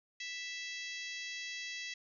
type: harmonic tone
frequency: 659.3 Hz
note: E5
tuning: in tune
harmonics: 3 / 4 / 5 / 6 / 7 / 8 / 9 / 10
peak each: -44 / -46 / -48 / -50 / -51 / -52 / -53 / -54 dBFS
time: 0.2-1.94 s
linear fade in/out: 5 ms
effects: none